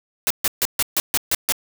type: noise bursts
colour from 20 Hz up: white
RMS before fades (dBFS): -19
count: 8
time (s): 0.27-1.522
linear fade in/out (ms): 0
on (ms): 34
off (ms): 140
effects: none